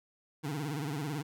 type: tone with vibrato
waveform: 25% pulse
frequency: 146.83 Hz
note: D3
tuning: in tune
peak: -30 dBFS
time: 0.43-1.23 s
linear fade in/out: 20 ms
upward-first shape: sine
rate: 18 Hz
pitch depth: 140 cents each way
effects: none